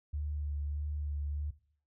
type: tone with vibrato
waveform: sine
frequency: 73.42 Hz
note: D2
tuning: in tune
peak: -33 dBFS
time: 0.13-1.51 s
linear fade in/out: 10 ms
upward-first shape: sine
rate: 1.6 Hz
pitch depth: 21 cents each way
effects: noise-tail reverb RT60 0.5 s tail -17 dB re dry